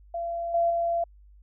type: tone with level steps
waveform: sine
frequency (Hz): 681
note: F5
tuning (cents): -44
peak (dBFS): -28 / -20 / -23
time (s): 0.14-1.04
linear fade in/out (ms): 5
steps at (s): 0.54 / 0.7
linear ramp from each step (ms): 5
effects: added 50 Hz sine -50 dBFS peak until 1.42 s